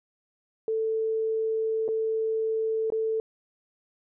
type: tone with dropouts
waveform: sine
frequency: 442.9 Hz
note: A4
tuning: 11 cents sharp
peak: -24 dBFS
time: 0.68-3.2 s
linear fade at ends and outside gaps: 1 ms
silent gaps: 1.88-1.887 / 2.902-2.922 s
effects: none